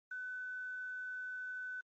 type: tone with quantisation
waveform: sine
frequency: 1504 Hz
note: F#6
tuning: 28 cents sharp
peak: -40 dBFS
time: 0.11-1.81 s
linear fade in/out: 5 ms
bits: 11
effects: MP3 32 kbps